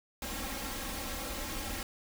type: noise with comb filter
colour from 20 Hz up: pink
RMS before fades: -38 dBFS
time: 0.22-1.83 s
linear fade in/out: 2 ms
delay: 3.7 ms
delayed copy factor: +0.85
effects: none